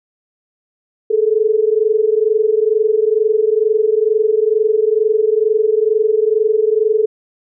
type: tone pair together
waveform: sine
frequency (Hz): 423.4 / 445.6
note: G#4 / A4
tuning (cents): +33 / +22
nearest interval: minor second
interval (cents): 89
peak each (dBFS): -14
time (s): 1.1-7.06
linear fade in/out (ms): 10
effects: none